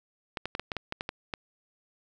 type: clicks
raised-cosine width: 0.3 ms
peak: -16 dBFS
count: 10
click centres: 0.372 / 0.456 / 0.551 / 0.596 / 0.718 / 0.767 / 0.924 / 1.009 / 1.091 / 1.338 s
effects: none